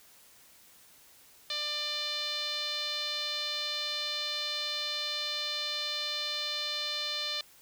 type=tone with low-pass filter; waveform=5% pulse; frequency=595 Hz; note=D5; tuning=22 cents sharp; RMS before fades=-34 dBFS; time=1.5-7.41 s; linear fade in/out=2 ms; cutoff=4000 Hz; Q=4.5; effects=white hiss -58 dBFS RMS until 7.61 s